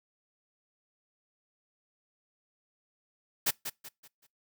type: noise with echo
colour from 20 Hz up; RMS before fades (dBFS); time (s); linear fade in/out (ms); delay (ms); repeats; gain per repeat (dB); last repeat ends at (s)
white; -27; 3.46-3.51; 10; 190; 4; -9; 4.27
effects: noise-tail reverb RT60 0.2 s tail -24 dB re dry